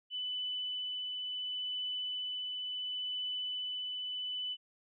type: tone with tremolo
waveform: sine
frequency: 2995 Hz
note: F#7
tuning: 20 cents sharp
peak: -34 dBFS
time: 0.1-4.57 s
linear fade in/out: 50 ms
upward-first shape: triangle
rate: 0.71 Hz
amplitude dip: 25%
effects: none